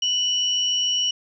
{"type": "tone pair together", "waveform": "sine", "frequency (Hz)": [2967, 5620], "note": ["F#7", "F8"], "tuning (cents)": [4, 10], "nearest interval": "major seventh", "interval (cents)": 1106, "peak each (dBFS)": [-20, -27], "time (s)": [0.02, 1.11], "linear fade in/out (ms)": 5, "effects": []}